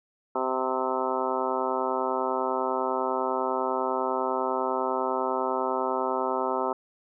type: harmonic tone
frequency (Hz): 130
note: C3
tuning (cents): -11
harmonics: 2 / 3 / 4 / 5 / 6 / 7 / 8 / 9 / 10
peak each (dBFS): -36 / -31 / -33 / -33 / -35 / -31 / -34 / -40 / -34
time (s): 0.35-6.73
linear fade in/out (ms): 5
effects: none